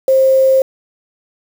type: tone with quantisation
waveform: sine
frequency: 530 Hz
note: C5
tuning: 22 cents sharp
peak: -7 dBFS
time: 0.08-0.62 s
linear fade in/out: 2 ms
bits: 5
effects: none